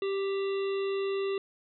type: harmonic tone with a mistuned harmonic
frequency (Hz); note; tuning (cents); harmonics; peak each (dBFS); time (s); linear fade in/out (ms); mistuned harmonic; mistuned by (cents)
392; G4; 0; 1 / 3 / 5 / 7 / 9 / 10; -28 / -42 / -47 / -44 / -49 / -50; 0.02-1.38; 2; 5; +17
effects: none